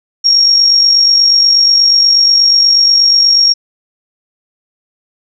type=tone with amplitude modulation; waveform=sine; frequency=5570 Hz; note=F8; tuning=5 cents flat; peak=-3 dBFS; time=0.24-3.54 s; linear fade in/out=20 ms; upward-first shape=sine; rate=48.3 Hz; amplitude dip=45%; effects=none